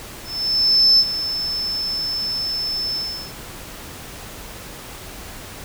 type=tone with ADSR envelope; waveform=sine; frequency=5270 Hz; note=E8; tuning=1 cent flat; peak=-8 dBFS; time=0.24-3.34 s; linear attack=750 ms; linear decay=50 ms; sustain=-13 dB; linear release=390 ms; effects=tanh soft clip ceiling -6 dBFS + pink hiss -36 dBFS RMS until 5.64 s